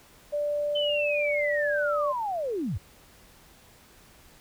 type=tone; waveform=sine; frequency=587.3 Hz; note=D5; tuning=in tune; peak=-25 dBFS; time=0.32-2.13 s; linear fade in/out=20 ms
type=linear sweep; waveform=sine; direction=down; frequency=3073 to 65.41 Hz; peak=-27 dBFS; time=0.75-2.78 s; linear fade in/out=10 ms
effects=pink hiss -55 dBFS RMS until 4.4 s